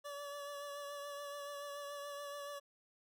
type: tone with vibrato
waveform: 25% pulse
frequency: 573 Hz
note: D5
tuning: 43 cents flat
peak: -40 dBFS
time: 0.04-2.6 s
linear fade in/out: 20 ms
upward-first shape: triangle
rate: 7 Hz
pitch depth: 27 cents each way
effects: none